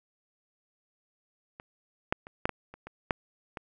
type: clicks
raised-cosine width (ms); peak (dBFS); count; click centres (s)
0.5; -28 / -10 / -29 / -10 / -17 / -30 / -27 / -10 / -22; 9; 1.599 / 2.125 / 2.269 / 2.455 / 2.493 / 2.74 / 2.87 / 3.108 / 3.572
effects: none